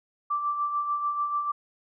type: tone with tremolo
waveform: sine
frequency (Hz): 1171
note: D6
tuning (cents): -5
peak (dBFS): -23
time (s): 0.3-1.52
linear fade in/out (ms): 10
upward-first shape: sine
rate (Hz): 6.8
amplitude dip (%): 50
effects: none